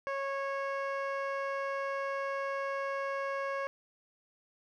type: tone with low-pass filter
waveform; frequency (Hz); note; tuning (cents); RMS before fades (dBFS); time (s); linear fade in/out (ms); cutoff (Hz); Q
15% pulse; 550; C#5; -14; -35; 0.07-3.67; 0; 2200; 0.51
effects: none